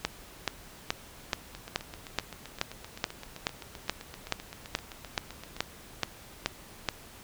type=two click trains; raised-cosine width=0.2 ms; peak=-24 / -9 dBFS; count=32 / 17; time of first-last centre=1.55-5.566 / 0.05-6.888 s; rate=7.72 / 2.34 Hz; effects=pink hiss -50 dBFS RMS until 7.23 s